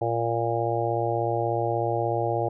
harmonic tone, 116.54 Hz, A#2, in tune, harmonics 1 / 3 / 4 / 5 / 6 / 7, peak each -30 / -30 / -30 / -30 / -30 / -30 dBFS, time 0.01-2.49 s, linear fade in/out 10 ms, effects none

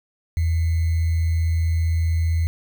sine tone with sample-and-hold, 82.3 Hz, E2, 2 cents flat, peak -17 dBFS, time 0.37-2.47 s, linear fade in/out 0 ms, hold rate 2100 Hz, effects none

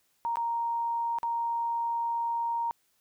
sine tone with dropouts, 932.3 Hz, A#5, in tune, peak -27 dBFS, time 0.25-2.71 s, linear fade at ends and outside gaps 0 ms, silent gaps 0.357-0.37 / 1.186-1.231 s, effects white hiss -71 dBFS RMS until 3 s

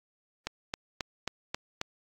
click train, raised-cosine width 0.2 ms, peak -14 dBFS, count 6, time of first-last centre 0.47-1.814 s, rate 3.72 Hz, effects AAC 48 kbps

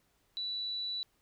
sine tone, 3951 Hz, B7, in tune, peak -34 dBFS, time 0.37-1.03 s, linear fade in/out 0 ms, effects pink hiss -73 dBFS RMS until 1.21 s

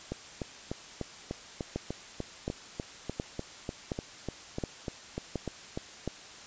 two click trains, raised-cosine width 2 ms, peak -18 / -20 dBFS, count 7 / 20, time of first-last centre 1.76-6.077 / 0.12-5.775 s, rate 1.39 / 3.36 Hz, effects white hiss -48 dBFS RMS until 6.46 s + resampled to 16000 Hz

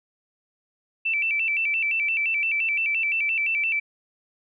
sine tone with vibrato, 2489 Hz, D#7, in tune, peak -21 dBFS, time 1.05-3.8 s, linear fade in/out 10 ms, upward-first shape square, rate 5.8 Hz, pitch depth 120 cents each way, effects none

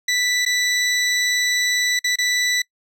20% pulse tone with dropouts, 1975.5 Hz, B6, in tune, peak -12 dBFS, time 0.08-2.62 s, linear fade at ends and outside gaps 5 ms, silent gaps 0.452-0.461 / 1.992-2.042 / 2.158-2.185 s, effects noise-tail reverb RT60 0.1 s tail -25 dB re dry + low-pass 11000 Hz 12 dB/octave

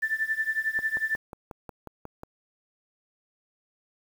sine tone with tremolo, 1768 Hz, A6, 8 cents sharp, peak -21 dBFS, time 0.02-1.16 s, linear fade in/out 10 ms, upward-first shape triangle, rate 11 Hz, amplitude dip 95%
click train, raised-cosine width 1 ms, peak -25 dBFS, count 9, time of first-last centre 0.79-2.234 s, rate 5.54 Hz
effects 8-bit

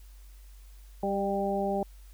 harmonic tone with a mistuned harmonic, 197.3 Hz, G3, 11 cents sharp, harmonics 1 / 2 / 3 / 4, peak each -32 / -32 / -32 / -32 dBFS, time 1.03-1.83 s, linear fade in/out 2 ms, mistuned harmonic 3, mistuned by +20 cents, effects added 48 Hz sine -47 dBFS peak until 2.13 s + white hiss -62 dBFS RMS until 2.13 s

